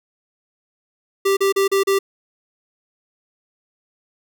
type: tone bursts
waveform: square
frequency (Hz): 392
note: G4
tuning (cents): 0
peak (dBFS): -15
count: 5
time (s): 1.25-1.99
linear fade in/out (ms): 10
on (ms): 120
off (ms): 35
effects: none